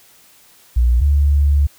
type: tone pair in turn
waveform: sine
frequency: 60.1 / 71.7 Hz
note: B1 / D2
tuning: -46 / -41 cents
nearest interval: minor third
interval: 305 cents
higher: second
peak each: -10 dBFS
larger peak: neither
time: 0.76-1.01 / 1.01-1.67 s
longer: second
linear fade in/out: 10 ms
effects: white hiss -49 dBFS RMS until 1.78 s